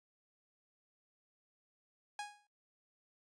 sawtooth tone with exponential decay, 827 Hz, G#5, 8 cents flat, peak -34 dBFS, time 2.19-2.47 s, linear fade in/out 2 ms, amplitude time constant 59 ms, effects noise-tail reverb RT60 0.2 s tail -19 dB re dry + resampled to 22050 Hz

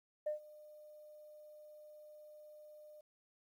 sine tone with ADSR envelope, 604 Hz, D5, 48 cents sharp, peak -32 dBFS, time 0.26-3.01 s, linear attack 10 ms, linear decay 120 ms, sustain -22 dB, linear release 6 ms, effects tanh soft clip ceiling -30 dBFS + 12-bit

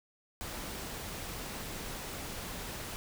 pink noise, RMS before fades -41 dBFS, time 0.41-2.96 s, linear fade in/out 0 ms, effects none

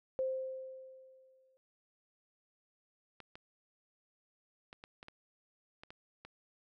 sine tone with exponential decay, 523.3 Hz, C5, in tune, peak -30 dBFS, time 0.19-1.57 s, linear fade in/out 0 ms, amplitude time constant 300 ms
clicks, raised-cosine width 0.3 ms, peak -33 dBFS, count 9, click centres 3.203 / 3.355 / 4.729 / 4.839 / 5.029 / 5.084 / 5.835 / 5.905 / 6.25 s
effects none

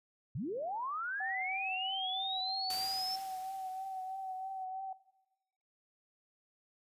sine linear sweep, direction up, 99.7 to 5360 Hz, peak -35 dBFS, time 0.35-3.16 s, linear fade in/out 5 ms
sine tone with vibrato, 760 Hz, F#5, 46 cents sharp, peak -38 dBFS, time 1.2-4.93 s, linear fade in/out 5 ms, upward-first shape triangle, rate 3.1 Hz, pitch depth 34 cents each way
white noise with exponential decay, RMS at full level -41 dBFS, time 2.7-4.64 s, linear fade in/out 2 ms, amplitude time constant 420 ms
effects noise-tail reverb RT60 1.0 s tail -19 dB re dry + resampled to 32000 Hz

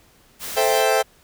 white noise, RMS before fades -31 dBFS, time 0.39-0.85 s, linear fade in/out 50 ms
40% pulse chord, A minor seventh, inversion none, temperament equal, 440 / 523.3 / 659.3 / 784 Hz, A4 / C5 / E5 / G5, 0 / 0 / 0 / 0 cents, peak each -21 dBFS, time 0.56-1.03 s, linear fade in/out 20 ms
effects pink hiss -55 dBFS RMS until 1.23 s

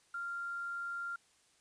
sine tone with quantisation, 1390 Hz, F6, 9 cents flat, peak -37 dBFS, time 0.14-1.16 s, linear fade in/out 5 ms, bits 10, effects white hiss -69 dBFS RMS until 1.6 s + resampled to 22050 Hz

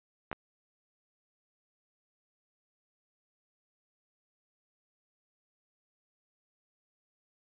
clicks, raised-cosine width 0.5 ms, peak -21 dBFS, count 2, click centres 0.315 / 0.329 s, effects resampled to 8000 Hz

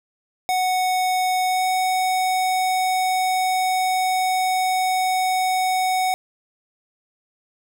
square tone with pitch glide, 740 to 744.7 Hz, F#5 to F#5, 0 to +11 cents, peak -19 dBFS, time 0.49-6.14 s, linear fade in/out 0 ms, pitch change +11 cents, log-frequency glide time 1.48-1.65 s, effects none

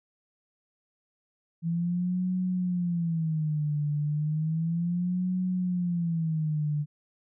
sine tone with vibrato, 164.6 Hz, E3, 2 cents flat, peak -25 dBFS, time 1.62-6.86 s, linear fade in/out 50 ms, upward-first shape sine, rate 0.33 Hz, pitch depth 190 cents each way, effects none

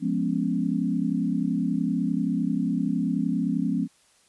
sine chord, C# dominant seventh, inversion first, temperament equal, 174.61 / 207.7 / 246.9 / 277.2 Hz, E#3 / G#3 / B3 / C#4, 0 / 0 / 0 / 0 cents, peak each -28 dBFS, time 0-3.88 s, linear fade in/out 50 ms, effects white hiss -61 dBFS RMS until 4.28 s + resampled to 24000 Hz

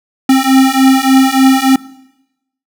square beating tone pair, 263.3 / 266.7 Hz, C4 / C4, +11 / +33 cents, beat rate 3.4 Hz, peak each -10 dBFS, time 0.29-1.76 s, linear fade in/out 5 ms, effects noise-tail reverb RT60 0.9 s tail -20 dB re dry

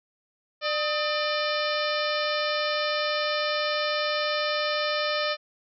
harmonic tone with a mistuned harmonic, 598 Hz, D5, 31 cents sharp, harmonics 1 / 2 / 3 / 4 / 5 / 6 / 7 / 8 / 9, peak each -28 / -31 / -33 / -34 / -35 / -36 / -36 / -37 / -38 dBFS, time 0.61-5.37 s, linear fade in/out 50 ms, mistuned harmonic 2, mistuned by +87 cents, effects none

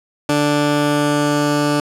15% pulse tone pair together, 146.83 / 293.7 Hz, D3 / D4, 0 / 0 cents, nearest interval octave, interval 1200 cents, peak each -12 dBFS, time 0.29-1.8 s, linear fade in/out 2 ms, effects low-pass 11000 Hz 12 dB/octave

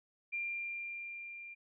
sine tone with level ramp, 2386 Hz, D7, 27 cents sharp, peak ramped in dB -34 to -46 dBFS, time 0.32-1.55 s, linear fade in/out 20 ms, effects none

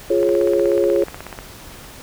sine chord, Db major, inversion first, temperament equal with one note detuned, 349.2 / 415.3 / 548 Hz, F4 / Ab4 / Db5, 0 / 0 / -20 cents, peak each -18 dBFS, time 0.1-1.04 s, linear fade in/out 5 ms
click train, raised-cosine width 0.5 ms, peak -16 dBFS, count 20, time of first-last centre 0.23-1.389 s, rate 16.4 Hz
effects pink hiss -39 dBFS RMS until 2.02 s

